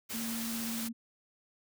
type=noise; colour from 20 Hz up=white; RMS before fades=-39 dBFS; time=0.09-0.89 s; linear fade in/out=20 ms
type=tone with vibrato; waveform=sine; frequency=228.8 Hz; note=A#3; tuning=32 cents flat; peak=-36 dBFS; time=0.13-0.93 s; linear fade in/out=20 ms; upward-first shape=triangle; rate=17 Hz; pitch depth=23 cents each way
effects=none